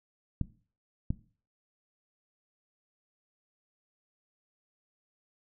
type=clicks; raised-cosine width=5 ms; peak=-17 dBFS; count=2; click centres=0.413 / 1.105 s; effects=noise-tail reverb RT60 0.4 s tail -17 dB re dry